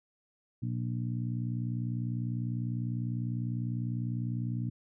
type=harmonic tone; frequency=60 Hz; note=B1; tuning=49 cents flat; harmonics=2 / 3 / 4 / 5; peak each=-32 / -39 / -39 / -44 dBFS; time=0.62-4.7 s; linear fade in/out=10 ms; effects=none